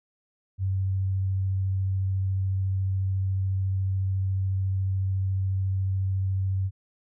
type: tone with vibrato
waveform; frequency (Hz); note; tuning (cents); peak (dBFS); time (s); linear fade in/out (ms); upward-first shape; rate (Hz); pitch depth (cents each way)
sine; 95.6; G2; -43; -23; 0.58-6.71; 50; triangle; 14; 11
effects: none